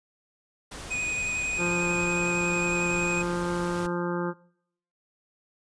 pink noise, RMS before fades -39 dBFS, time 0.71-3.87 s, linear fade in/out 10 ms
square tone with vibrato, 2489 Hz, D#7, in tune, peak -28 dBFS, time 0.9-3.23 s, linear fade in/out 20 ms, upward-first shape triangle, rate 11 Hz, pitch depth 18 cents each way
harmonic tone, 174.8 Hz, F3, 2 cents sharp, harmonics 1 / 2 / 3 / 5 / 6 / 7 / 8 / 9, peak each -30 / -30 / -35 / -37 / -41 / -38 / -42 / -41 dBFS, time 1.57-4.34 s, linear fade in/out 50 ms
effects noise-tail reverb RT60 0.7 s tail -22 dB re dry + resampled to 22050 Hz

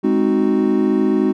triangle chord, Ab dominant seventh, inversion none, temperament equal, 207.7 / 261.6 / 311.1 / 370 Hz, Ab3 / C4 / Eb4 / Gb4, 0 / 0 / 0 / 0 cents, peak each -17 dBFS, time 0.03-1.33 s, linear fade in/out 20 ms, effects none

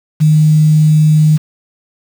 sine tone with quantisation, 154.2 Hz, D#3, 15 cents flat, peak -5 dBFS, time 0.2-1.38 s, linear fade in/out 20 ms, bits 5, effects none

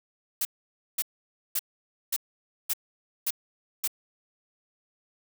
blue noise bursts, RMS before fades -27 dBFS, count 7, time 0.41-3.877 s, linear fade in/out 5 ms, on 41 ms, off 530 ms, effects none

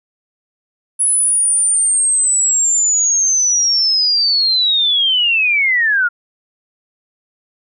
sine linear sweep, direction down, 10290 to 1388 Hz, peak -11 dBFS, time 0.99-6.09 s, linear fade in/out 20 ms, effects none

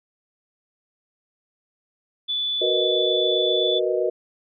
sine tone, 3471 Hz, A7, 24 cents flat, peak -22 dBFS, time 2.28-3.8 s, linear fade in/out 20 ms
sine chord, B major seventh, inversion second, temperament equal, 370 / 466.2 / 493.9 / 622.3 Hz, F#4 / A#4 / B4 / D#5, 0 / 0 / 0 / 0 cents, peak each -24 / -26 / -26 / -25 dBFS, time 2.61-4.1 s, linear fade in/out 10 ms
effects none

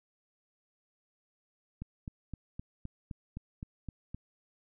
click train, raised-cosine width 5 ms, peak -27 dBFS, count 10, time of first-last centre 1.82-4.146 s, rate 3.87 Hz, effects none

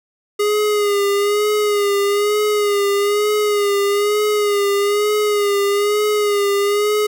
square tone with vibrato, 411.5 Hz, G#4, 16 cents flat, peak -15 dBFS, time 0.39-7.07 s, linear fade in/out 10 ms, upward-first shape sine, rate 1.1 Hz, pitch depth 43 cents each way, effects none

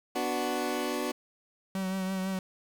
20% pulse chord, B minor, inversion none, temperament equal, 246.9 / 293.7 / 370 Hz, B3 / D4 / F#4, 0 / 0 / 0 cents, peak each -29 / -29 / -28 dBFS, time 0.15-1.12 s, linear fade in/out 10 ms
45% pulse tone with vibrato, 189.5 Hz, F#3, 42 cents sharp, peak -30 dBFS, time 1.75-2.39 s, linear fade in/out 2 ms, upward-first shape triangle, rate 6 Hz, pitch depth 33 cents each way
effects 9-bit

